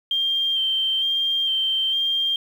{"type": "tone with vibrato", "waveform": "sine", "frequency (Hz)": 3162, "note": "G7", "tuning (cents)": 14, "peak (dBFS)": -19, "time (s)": [0.11, 2.36], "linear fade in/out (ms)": 2, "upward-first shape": "square", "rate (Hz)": 1.1, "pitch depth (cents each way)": 16, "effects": ["8-bit"]}